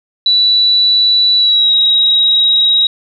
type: tone with pitch glide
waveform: sine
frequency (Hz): 3951 to 3819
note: B7 to A#7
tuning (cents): 0 to +41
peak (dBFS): -7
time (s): 0.26-2.87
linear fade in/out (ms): 2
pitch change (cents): -59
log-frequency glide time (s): 1.37-1.73
effects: none